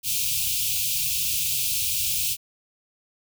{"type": "band-stop noise", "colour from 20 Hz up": "white", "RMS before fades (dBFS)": -25, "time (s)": [0.03, 2.37], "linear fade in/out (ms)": 50, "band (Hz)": [160, 2400], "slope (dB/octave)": 96, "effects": []}